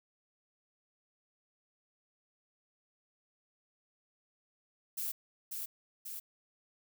violet noise with echo, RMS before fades -37 dBFS, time 4.97-5.12 s, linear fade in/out 10 ms, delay 540 ms, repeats 2, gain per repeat -3 dB, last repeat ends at 6.2 s, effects none

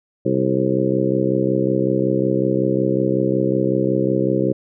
harmonic tone with a mistuned harmonic, 65.41 Hz, C2, in tune, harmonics 2 / 3 / 4 / 5 / 6 / 7 / 8, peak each -24 / -23 / -27 / -21 / -22 / -26 / -24 dBFS, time 0.25-4.53 s, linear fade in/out 10 ms, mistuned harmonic 8, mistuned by +30 cents, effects none

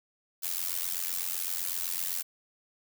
blue noise with amplitude modulation, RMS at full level -29 dBFS, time 0.42-2.23 s, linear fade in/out 20 ms, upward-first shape sine, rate 87.9 Hz, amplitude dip 90%, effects none

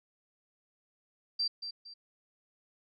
sine tone with echo, 4700 Hz, D8, 1 cent sharp, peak -28 dBFS, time 1.39-1.48 s, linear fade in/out 10 ms, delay 230 ms, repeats 2, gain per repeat -9 dB, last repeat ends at 1.94 s, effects none

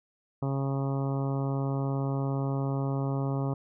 harmonic tone, 136.9 Hz, C#3, 21 cents flat, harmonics 1 / 2 / 3 / 4 / 5 / 6 / 7 / 8 / 9, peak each -28 / -34 / -38 / -40 / -42 / -44 / -45 / -46 / -47 dBFS, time 0.42-3.54 s, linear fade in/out 5 ms, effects none

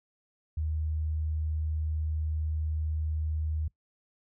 sine tone, 77.78 Hz, D#2, in tune, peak -28 dBFS, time 0.57-3.68 s, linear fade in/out 5 ms, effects noise-tail reverb RT60 0.1 s tail -21 dB re dry

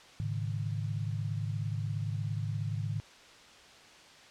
sine chord, Ab suspended fourth, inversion none, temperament equal with one note detuned, 106.38 / 138.59 / 155.56 Hz, Ab2 / Db3 / Eb3, +42 / 0 / 0 cents, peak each -33 / -38 / -38 dBFS, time 0.2-3 s, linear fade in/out 0 ms, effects white hiss -54 dBFS RMS until 4.3 s + low-pass 5000 Hz 12 dB/octave

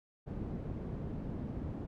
white low-pass noise, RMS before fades -40 dBFS, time 0.26-1.87 s, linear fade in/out 20 ms, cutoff 230 Hz, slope 12 dB/octave, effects none

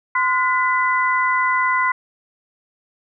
sine tone cluster, 1031 / 1443 / 2001 Hz, C6 / F#6 / B6, -26 / -44 / +22 cents, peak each -18 / -23 / -20 dBFS, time 0.15-1.92 s, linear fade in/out 5 ms, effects none

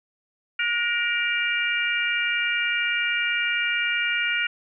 harmonic tone with a mistuned harmonic, 469.3 Hz, A#4, 12 cents sharp, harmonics 3 / 4 / 5 / 6, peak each -26 / -29 / -26 / -28 dBFS, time 0.59-4.47 s, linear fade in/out 5 ms, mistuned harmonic 3, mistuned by +41 cents, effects none

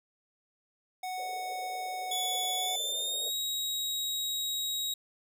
square tone, 740 Hz, F#5, in tune, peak -35 dBFS, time 1.03-2.76 s, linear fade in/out 5 ms
pink band-pass noise, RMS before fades -48 dBFS, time 1.17-3.31 s, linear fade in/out 20 ms, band 450 to 640 Hz, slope 48 dB/octave
sawtooth tone with pitch glide, 3430 to 3806 Hz, A7 to A#7, -45 to +35 cents, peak -28 dBFS, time 2.11-4.94 s, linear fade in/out 5 ms, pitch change +180 cents, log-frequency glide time 2.58-3.34 s
effects none

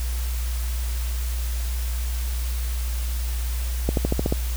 accelerating click train, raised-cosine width 2 ms, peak -8 dBFS, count 7, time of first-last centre 3.89-4.324 s, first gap 82 ms, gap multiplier 0.95, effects added 60 Hz sine -23 dBFS peak until 4.56 s + white hiss -37 dBFS RMS until 4.56 s

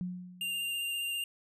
sine tone with exponential decay, 180.4 Hz, F#3, 44 cents flat, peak -31 dBFS, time 0.01-0.8 s, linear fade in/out 0 ms, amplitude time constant 170 ms
square tone with vibrato, 2794 Hz, F7, in tune, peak -33 dBFS, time 0.41-1.24 s, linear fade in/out 2 ms, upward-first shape sine, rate 15 Hz, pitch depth 16 cents each way
effects none

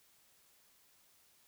silence, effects white hiss -68 dBFS RMS until 1.47 s

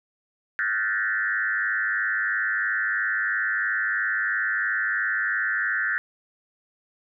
sine tone with frequency modulation, 1644 Hz, G#6, 18 cents flat, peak -22 dBFS, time 0.59-5.98 s, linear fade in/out 0 ms, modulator 103 Hz, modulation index 2.2, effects none

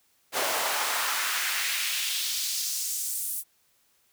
pink noise with high-pass filter sweep, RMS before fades -29 dBFS, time 0.32-3.44 s, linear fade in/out 50 ms, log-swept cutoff 570 to 11000 Hz, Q 1.5, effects white hiss -67 dBFS RMS until 4.12 s

